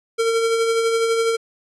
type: tone with tremolo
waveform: square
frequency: 456 Hz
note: A#4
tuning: 38 cents flat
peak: -16 dBFS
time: 0.18-1.37 s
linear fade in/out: 20 ms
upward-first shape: sine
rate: 12 Hz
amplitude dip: 35%
effects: resampled to 24000 Hz